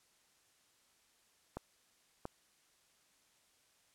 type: clicks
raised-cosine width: 1 ms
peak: -26 dBFS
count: 2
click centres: 1.57 / 2.254 s
effects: white hiss -71 dBFS RMS until 3.94 s + low-pass 10000 Hz 12 dB/octave